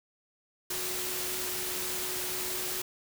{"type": "tone in noise", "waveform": "sine", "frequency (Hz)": 366.9, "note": "F#4", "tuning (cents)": -15, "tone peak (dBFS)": -42, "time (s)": [0.7, 2.82], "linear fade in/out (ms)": 5, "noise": "white", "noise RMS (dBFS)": -34, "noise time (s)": [0.7, 2.82], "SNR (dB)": -11, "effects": []}